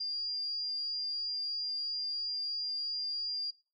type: tone with amplitude modulation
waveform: sine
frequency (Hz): 4799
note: D8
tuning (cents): +37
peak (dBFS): -31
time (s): 0-3.51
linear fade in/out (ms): 10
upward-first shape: sine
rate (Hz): 145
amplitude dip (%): 35
effects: noise-tail reverb RT60 0.3 s tail -20 dB re dry